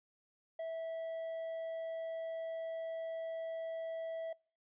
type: tone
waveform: triangle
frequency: 654 Hz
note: E5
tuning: 14 cents flat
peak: -36 dBFS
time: 0.59-4.33 s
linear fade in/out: 5 ms
effects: noise-tail reverb RT60 0.4 s tail -25 dB re dry + resampled to 8000 Hz